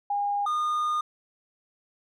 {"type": "tone pair in turn", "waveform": ["sine", "triangle"], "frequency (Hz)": [813, 1221.2], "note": ["G#5", "D#6"], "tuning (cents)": [-37, -33], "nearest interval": "perfect fifth", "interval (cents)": 704, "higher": "second", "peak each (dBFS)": [-24, -22], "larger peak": "second", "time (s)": [[0.1, 0.46], [0.46, 1.01]], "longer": "second", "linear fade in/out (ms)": 5, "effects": []}